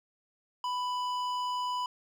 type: tone with hard clipping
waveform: sine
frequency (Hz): 993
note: B5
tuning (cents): +9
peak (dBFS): -32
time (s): 0.64-1.86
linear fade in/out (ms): 2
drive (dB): 11
effects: none